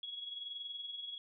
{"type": "tone with amplitude modulation", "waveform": "sine", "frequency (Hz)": 3338, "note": "G#7", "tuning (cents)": 8, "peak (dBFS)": -39, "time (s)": [0.03, 1.18], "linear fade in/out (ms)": 2, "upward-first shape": "sine", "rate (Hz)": 21, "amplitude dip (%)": 55, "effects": []}